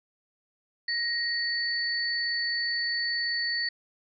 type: tone pair together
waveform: sine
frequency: 1884 / 4481 Hz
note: A#6 / C#8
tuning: +18 / +18 cents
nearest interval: octave + minor third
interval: 1500 cents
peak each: -29 / -29 dBFS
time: 0.88-3.69 s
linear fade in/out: 5 ms
effects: none